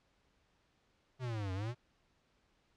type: exponential two-way sweep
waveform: square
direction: down then up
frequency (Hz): 132.1 to 91.3 to 127.7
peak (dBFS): -37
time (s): 1.19-1.75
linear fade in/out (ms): 50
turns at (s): 1.53
effects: pink hiss -74 dBFS RMS until 2.76 s + low-pass 5000 Hz 12 dB/octave